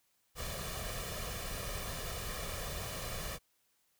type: noise with comb filter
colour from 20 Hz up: pink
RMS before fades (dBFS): -40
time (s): 0.35-3.39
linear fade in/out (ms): 50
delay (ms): 1.7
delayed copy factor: +0.65
effects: white hiss -75 dBFS RMS until 3.99 s